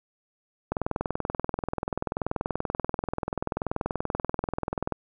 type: click train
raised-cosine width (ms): 1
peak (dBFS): -13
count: 88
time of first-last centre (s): 0.72-4.923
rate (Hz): 20.7
effects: none